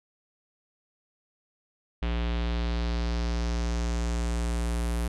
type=tone with low-pass filter sweep; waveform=square; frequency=58.4 Hz; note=A#1; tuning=4 cents sharp; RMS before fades=-28 dBFS; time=2.02-5.08 s; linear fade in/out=5 ms; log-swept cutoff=3100 to 11000 Hz; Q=2.1; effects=none